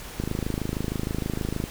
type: click train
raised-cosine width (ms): 3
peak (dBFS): -14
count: 39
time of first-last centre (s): 0.2-1.639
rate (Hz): 26.4
effects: added 50 Hz sine -48 dBFS peak until 1.7 s + pink hiss -40 dBFS RMS until 1.7 s